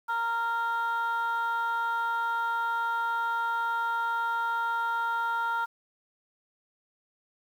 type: tone pair together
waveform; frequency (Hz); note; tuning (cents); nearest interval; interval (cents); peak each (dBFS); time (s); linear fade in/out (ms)
sine; 927 / 1388.9; A#5 / F6; -10 / -10; perfect fifth; 700; -27; 0.08-5.66; 20
effects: tanh soft clip ceiling -23 dBFS + 9-bit